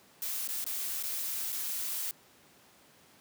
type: noise with dropouts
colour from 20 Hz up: blue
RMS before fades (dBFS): -35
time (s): 0.22-2.11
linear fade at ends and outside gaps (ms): 1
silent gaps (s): 0.475-0.488 / 0.642-0.664 / 1.027-1.035 / 1.522-1.526
effects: pink hiss -60 dBFS RMS until 3.2 s + high-pass 150 Hz 12 dB/octave